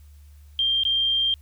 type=tone with dropouts; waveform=sine; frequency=3181 Hz; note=G7; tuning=25 cents sharp; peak=-19 dBFS; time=0.59-1.34 s; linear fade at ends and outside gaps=1 ms; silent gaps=0.835-0.851 s; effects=added 73 Hz sine -45 dBFS peak until 1.41 s + white hiss -63 dBFS RMS until 1.41 s